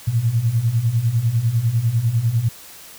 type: beating tone pair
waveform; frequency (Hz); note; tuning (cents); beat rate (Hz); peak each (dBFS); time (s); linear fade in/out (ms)
sine; 110 / 120; A2 / B2; 0 / -49; 10; -21 / -17; 0.07-2.49; 10
effects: white hiss -41 dBFS RMS until 2.98 s